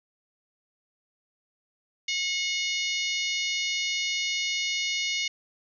harmonic tone, 725 Hz, F#5, 35 cents flat, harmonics 3 / 4 / 5 / 6 / 7 / 8 / 9, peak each -30 / -32 / -34 / -36 / -37 / -38 / -39 dBFS, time 2.08-5.28 s, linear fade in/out 5 ms, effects none

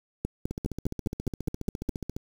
two click trains, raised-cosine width 3 ms, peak -20 / -15 dBFS, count 25 / 9, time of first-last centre 0.51-2.165 / 0.25-1.893 s, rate 14.5 / 4.87 Hz, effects 7-bit

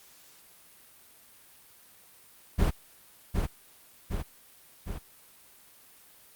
brown noise with echo, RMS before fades -22 dBFS, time 2.58-2.71 s, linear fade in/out 20 ms, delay 760 ms, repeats 3, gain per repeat -4 dB, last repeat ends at 4.99 s, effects white hiss -56 dBFS RMS until 6.35 s + Opus 48 kbps

